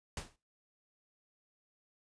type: noise with exponential decay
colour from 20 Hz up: pink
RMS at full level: -37 dBFS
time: 0.17-0.36 s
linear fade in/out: 2 ms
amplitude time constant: 41 ms
effects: noise-tail reverb RT60 0.3 s tail -20 dB re dry + resampled to 22050 Hz